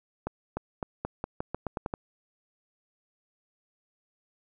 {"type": "accelerating click train", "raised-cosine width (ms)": 1, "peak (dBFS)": -17, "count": 11, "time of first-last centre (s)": [0.27, 1.939], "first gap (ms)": 300, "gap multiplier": 0.86, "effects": []}